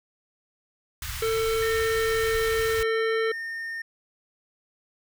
pink band-stop noise, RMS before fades -34 dBFS, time 1.02-2.83 s, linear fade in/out 2 ms, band 110 to 1200 Hz, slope 24 dB/octave
harmonic tone, 446.6 Hz, A4, 26 cents sharp, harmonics 1 / 3 / 5 / 7 / 9, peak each -23 / -33 / -37 / -40 / -42 dBFS, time 1.22-3.32 s, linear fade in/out 5 ms
triangle tone, 1825 Hz, A#6, 37 cents flat, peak -29 dBFS, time 1.62-3.82 s, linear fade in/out 5 ms
effects none

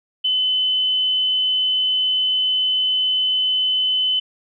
sine tone, 3029 Hz, F#7, 40 cents sharp, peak -16 dBFS, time 0.24-4.2 s, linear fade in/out 10 ms, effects none

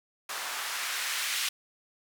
blue noise with band-pass filter sweep, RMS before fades -33 dBFS, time 0.29-1.49 s, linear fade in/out 5 ms, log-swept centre 950 to 2300 Hz, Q 1.1, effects none

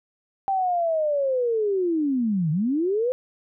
sine linear two-way sweep, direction down then up, 788 to 146.83 to 517 Hz, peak -20 dBFS, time 0.48-3.12 s, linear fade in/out 0 ms, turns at 2.51 s, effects none

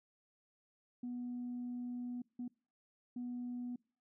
sine tone bursts at uneven times, 245 Hz, B3, 14 cents flat, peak -38 dBFS, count 3, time 1.03-2.22 / 2.39-2.48 / 3.16-3.76 s, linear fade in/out 5 ms, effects noise-tail reverb RT60 0.4 s tail -26 dB re dry + tanh soft clip ceiling -36 dBFS

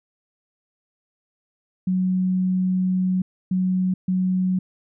sine tone bursts at uneven times, 185 Hz, F#3, in tune, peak -18 dBFS, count 3, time 1.87-3.22 / 3.51-3.94 / 4.08-4.59 s, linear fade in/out 5 ms, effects none

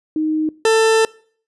sine / 40% pulse tone pair in turn, 311.1 / 444.7 Hz, D#4 / A4, 0 / +18 cents, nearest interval tritone, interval 618 cents, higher second, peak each -16 / -10 dBFS, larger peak second, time 0.16-0.49 / 0.65-1.05 s, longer second, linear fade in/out 2 ms, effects noise-tail reverb RT60 0.5 s tail -23 dB re dry + resampled to 24000 Hz

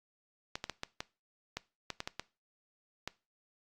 clicks, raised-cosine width 0.2 ms, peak -19 dBFS, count 11, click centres 0.555 / 0.641 / 0.697 / 0.834 / 1.005 / 1.57 / 1.903 / 2.004 / 2.075 / 2.196 / 3.076 s, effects noise-tail reverb RT60 0.3 s tail -20 dB re dry + Opus 48 kbps

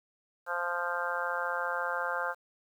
harmonic tone, 174.61 Hz, F3, in tune, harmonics 3 / 4 / 5 / 6 / 7 / 8 / 9, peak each -37 / -40 / -38 / -39 / -39 / -36 / -36 dBFS, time 0.46-2.35 s, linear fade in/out 50 ms, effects 10-bit

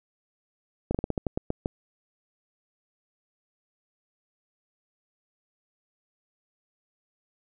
slowing click train, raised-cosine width 2 ms, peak -13 dBFS, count 10, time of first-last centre 0.91-1.659 s, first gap 36 ms, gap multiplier 1.2, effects none

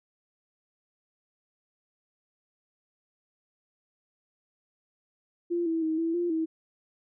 sine tone with pitch steps, 345 / 327 / 317.5 / 329.8 / 347.9 / 321.7 Hz, F4 / E4 / D#4 / E4 / F4 / E4, -21 / -14 / +35 / +1 / -7 / -42 cents, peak -25 dBFS, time 5.5-6.46 s, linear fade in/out 20 ms, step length 160 ms, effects none

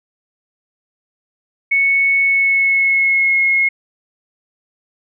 sine tone with pitch glide, 2211 to 2164 Hz, C#7 to C#7, -5 to -42 cents, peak -11 dBFS, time 1.71-3.69 s, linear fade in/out 10 ms, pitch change -37 cents, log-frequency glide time 2.21-3.39 s, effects none

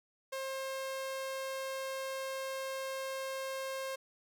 sawtooth tone, 533 Hz, C5, 32 cents sharp, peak -33 dBFS, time 0.32-3.96 s, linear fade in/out 10 ms, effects none

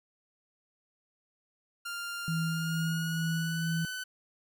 sawtooth tone with pitch glide, 1396.9 to 1505.8 Hz, F6 to F#6, 0 to +30 cents, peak -32 dBFS, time 1.85-4.04 s, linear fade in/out 10 ms, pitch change +130 cents, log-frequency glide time 2.45-3.72 s
sine tone with tremolo, 163.1 Hz, E3, 18 cents flat, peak -28 dBFS, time 2.28-3.85 s, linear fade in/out 0 ms, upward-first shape sine, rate 2.2 Hz, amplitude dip 30%
effects none

